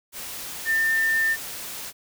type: tone in noise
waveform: sine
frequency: 1798 Hz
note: A6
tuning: 37 cents sharp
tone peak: -19 dBFS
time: 0.65-1.37 s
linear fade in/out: 50 ms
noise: white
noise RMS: -35 dBFS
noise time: 0.12-1.93 s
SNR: +13 dB
effects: none